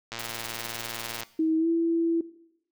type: click train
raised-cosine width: 0.2 ms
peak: -17 dBFS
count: 129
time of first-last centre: 0.12-1.233 s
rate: 115 Hz
type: noise with tremolo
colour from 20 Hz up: white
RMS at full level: -36 dBFS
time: 0.19-1.21 s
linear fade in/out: 2 ms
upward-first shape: sine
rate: 20 Hz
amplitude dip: 85%
type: tone with pitch glide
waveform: sine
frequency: 319.3 to 332.9 Hz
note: D#4 to E4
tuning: +45 to +17 cents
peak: -21 dBFS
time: 1.39-2.21 s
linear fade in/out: 5 ms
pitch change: +72 cents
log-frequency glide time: 1.58-1.68 s
effects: noise-tail reverb RT60 0.8 s tail -18 dB re dry